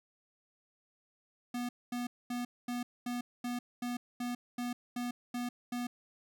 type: tone bursts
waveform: square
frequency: 243.7 Hz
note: B3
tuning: 23 cents flat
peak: -35 dBFS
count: 12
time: 1.54-5.87 s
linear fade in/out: 5 ms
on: 150 ms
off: 230 ms
effects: none